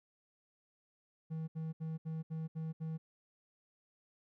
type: tone bursts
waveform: triangle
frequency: 159.9 Hz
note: D#3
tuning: 48 cents sharp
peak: -35 dBFS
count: 7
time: 1.3-2.98 s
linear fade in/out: 20 ms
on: 180 ms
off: 70 ms
effects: none